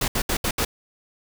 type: noise bursts at uneven times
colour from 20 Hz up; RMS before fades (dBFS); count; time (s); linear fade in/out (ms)
pink; -23; 5; 0.01-0.08 / 0.15-0.22 / 0.29-0.37 / 0.44-0.51 / 0.58-0.65; 5
effects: none